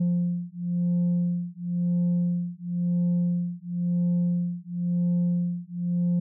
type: beating tone pair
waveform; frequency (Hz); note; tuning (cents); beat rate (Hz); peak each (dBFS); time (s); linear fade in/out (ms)
sine; 174.61 / 175.58; F3 / F3; 0 / +10; 0.97; -24; 0-6.2; 10
effects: tanh soft clip ceiling -19 dBFS